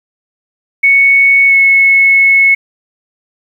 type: tone with pitch glide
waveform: sine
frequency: 2217 to 2194 Hz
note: C#7 to C#7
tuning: 0 to -18 cents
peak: -4 dBFS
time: 0.83-2.55 s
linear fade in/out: 10 ms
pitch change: -18 cents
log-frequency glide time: 1.47-1.54 s
effects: 7-bit